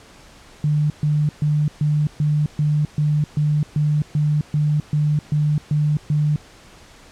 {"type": "tone bursts", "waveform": "sine", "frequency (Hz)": 149.9, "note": "D3", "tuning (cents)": 36, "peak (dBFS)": -15, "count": 15, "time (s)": [0.64, 6.36], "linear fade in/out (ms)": 2, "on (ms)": 260, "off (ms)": 130, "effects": ["pink hiss -46 dBFS RMS until 7.11 s", "low-pass 8000 Hz 12 dB/octave"]}